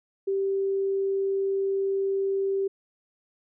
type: tone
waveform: sine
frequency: 390.5 Hz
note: G4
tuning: 7 cents flat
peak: -23 dBFS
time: 0.27-2.68 s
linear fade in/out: 10 ms
effects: none